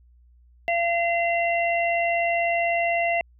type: harmonic tone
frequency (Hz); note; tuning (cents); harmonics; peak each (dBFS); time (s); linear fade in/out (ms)
684; F5; -36; 1 / 3 / 4; -22 / -26 / -29; 0.68-3.21; 0
effects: added 60 Hz sine -52 dBFS peak until 3.39 s